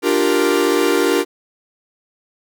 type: chord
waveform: 45% pulse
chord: G minor seventh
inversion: second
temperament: equal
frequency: 293.7 / 349.2 / 392 / 466.2 Hz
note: D4 / F4 / G4 / Bb4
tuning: 0 / 0 / 0 / 0 cents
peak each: -20 / -19 / -19 / -19 dBFS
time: 0.02-1.25 s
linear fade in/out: 50 ms
effects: none